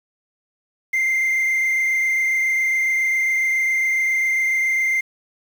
sine tone with frequency modulation, 2093 Hz, C7, in tune, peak -14 dBFS, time 0.93-5.01 s, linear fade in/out 10 ms, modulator 27.3 Hz, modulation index 1.2, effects tanh soft clip ceiling -16 dBFS + 7-bit

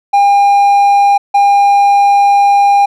triangle tone bursts at uneven times, 805 Hz, G5, 46 cents sharp, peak -3 dBFS, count 2, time 0.13-1.18 / 1.34-2.86 s, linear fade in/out 10 ms, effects none

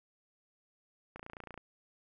click train, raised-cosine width 0.5 ms, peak -30 dBFS, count 13, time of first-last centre 1.16-1.577 s, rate 28.8 Hz, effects none

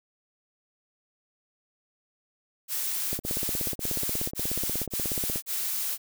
blue noise bursts, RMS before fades -30 dBFS, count 6, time 2.68-5.98 s, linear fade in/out 50 ms, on 520 ms, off 36 ms
click train, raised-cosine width 2 ms, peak -20 dBFS, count 38, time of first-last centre 3.13-5.359 s, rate 16.6 Hz
effects none

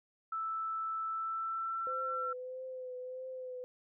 sine tone with pitch glide, 1318.5 to 1347.8 Hz, E6 to E6, 0 to +38 cents, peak -34 dBFS, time 0.32-2.33 s, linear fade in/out 5 ms, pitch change +38 cents, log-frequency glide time 1.07-1.96 s
sine tone with vibrato, 510 Hz, C5, 44 cents flat, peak -40 dBFS, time 1.87-3.64 s, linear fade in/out 0 ms, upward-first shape triangle, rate 1.6 Hz, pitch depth 32 cents each way
effects none

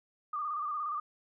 sine tone with vibrato, 1200 Hz, D6, 37 cents sharp, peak -32 dBFS, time 0.33-1 s, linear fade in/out 5 ms, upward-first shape square, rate 17 Hz, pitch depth 47 cents each way, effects none

